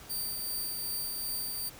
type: tone with tremolo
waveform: 5% pulse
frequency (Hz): 4643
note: D8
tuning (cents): -21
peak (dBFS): -25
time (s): 0.09-1.7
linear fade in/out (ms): 20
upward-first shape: triangle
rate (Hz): 2.6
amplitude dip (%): 30
effects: pink hiss -50 dBFS RMS until 1.79 s